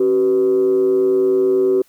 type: tone with frequency modulation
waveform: sine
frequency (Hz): 381.2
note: G4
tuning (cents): -48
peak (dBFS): -11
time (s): 0-1.82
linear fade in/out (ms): 5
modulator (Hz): 109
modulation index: 0.48
effects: tanh soft clip ceiling -8 dBFS + white hiss -56 dBFS RMS until 1.88 s